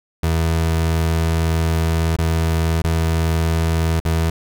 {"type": "tone with dropouts", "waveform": "30% pulse", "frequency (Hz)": 81.7, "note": "E2", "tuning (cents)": -15, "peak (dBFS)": -13, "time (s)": [0.23, 4.3], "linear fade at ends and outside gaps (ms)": 5, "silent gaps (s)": [[2.165, 2.186], [2.819, 2.84], [4.001, 4.05]], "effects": []}